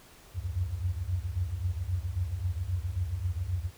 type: tone cluster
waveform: sine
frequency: 69.7 / 87.2 / 90.9 / 94.7 Hz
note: C#2 / F2 / F#2 / F#2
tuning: +10 / -2 / -30 / +41 cents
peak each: -37 / -33 / -39 / -33 dBFS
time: 0.34-3.71 s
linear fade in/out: 50 ms
effects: pink hiss -55 dBFS RMS until 3.77 s